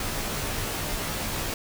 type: noise with comb filter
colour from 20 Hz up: pink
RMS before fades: -30 dBFS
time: 0-1.54 s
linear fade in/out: 2 ms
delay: 16 ms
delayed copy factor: -0.8
effects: none